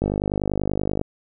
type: click train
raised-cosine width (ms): 2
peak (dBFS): -9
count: 51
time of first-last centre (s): 0.02-1.014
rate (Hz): 50.3
effects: none